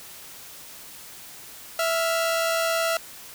sawtooth tone pair together, 659.2 / 1396.9 Hz, E5 / F6, 0 / 0 cents, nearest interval octave + minor second, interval 1300 cents, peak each -19 / -25 dBFS, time 1.79-2.97 s, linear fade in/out 2 ms, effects white hiss -43 dBFS RMS until 3.34 s

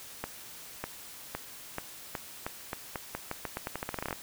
accelerating click train, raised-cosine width 0.5 ms, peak -18 dBFS, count 23, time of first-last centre 0.24-4.128 s, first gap 600 ms, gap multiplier 0.85, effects white hiss -47 dBFS RMS until 4.22 s

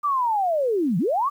sine linear two-way sweep, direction down then up, 1200 to 154.2 to 1200 Hz, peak -19 dBFS, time 0.03-1.3 s, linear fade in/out 20 ms, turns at 0.98 s, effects 9-bit

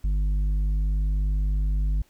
sine tone with tanh clipping, 50.2 Hz, G1, 42 cents sharp, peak -22 dBFS, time 0.04-2.02 s, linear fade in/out 5 ms, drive 7 dB, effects pink hiss -62 dBFS RMS until 2.09 s

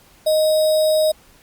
sine tone with sample-and-hold, 622.3 Hz, D#5, in tune, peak -13 dBFS, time 0.26-1.12 s, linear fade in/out 10 ms, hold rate 4410 Hz, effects pink hiss -51 dBFS RMS until 1.42 s + Opus 48 kbps

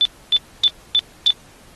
sine tone bursts, 3512 Hz, A7, 4 cents flat, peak -11 dBFS, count 5, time 0.01-1.305 s, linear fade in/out 0 ms, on 43 ms, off 270 ms, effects pink hiss -48 dBFS RMS until 1.75 s + AAC 32 kbps

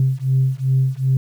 sine beating tone pair, 130.81 / 133.41 Hz, C3 / C3, 0 / +34 cents, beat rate 2.6 Hz, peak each -17 dBFS, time 0-1.17 s, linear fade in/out 2 ms, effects tanh soft clip ceiling -8 dBFS + 8-bit

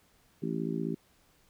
harmonic tone, 55.6 Hz, A1, 19 cents sharp, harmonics 3 / 4 / 5 / 6 / 7, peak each -35 / -36 / -37 / -38 / -38 dBFS, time 0.42-0.95 s, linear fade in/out 10 ms, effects pink hiss -66 dBFS RMS until 1.49 s

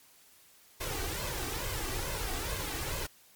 pink noise with flanger, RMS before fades -35 dBFS, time 0.8-3.07 s, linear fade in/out 10 ms, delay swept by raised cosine 1.9 to 2.62 ms, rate 2.3 Hz, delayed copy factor +0.65, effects white hiss -60 dBFS RMS until 3.35 s + MP3 96 kbps

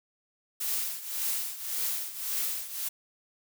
blue noise with tremolo, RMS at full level -29 dBFS, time 0.6-2.89 s, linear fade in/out 10 ms, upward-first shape triangle, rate 1.8 Hz, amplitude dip 80%, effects none

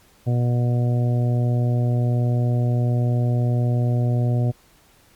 harmonic tone, 121.4 Hz, B2, 29 cents flat, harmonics 1 / 2 / 3 / 4 / 5 / 6, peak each -17 / -28 / -33 / -35 / -33 / -37 dBFS, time 0.26-4.52 s, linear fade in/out 20 ms, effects pink hiss -55 dBFS RMS until 5.15 s + MP3 96 kbps

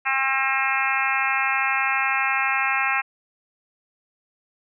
harmonic tone with a mistuned harmonic, 267.9 Hz, C4, 41 cents sharp, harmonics 3 / 4 / 5 / 6 / 7 / 8 / 9 / 10, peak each -28 / -28 / -28 / -28 / -28 / -28 / -28 / -28 dBFS, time 0.05-3.02 s, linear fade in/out 20 ms, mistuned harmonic 10, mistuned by -23 cents, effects none

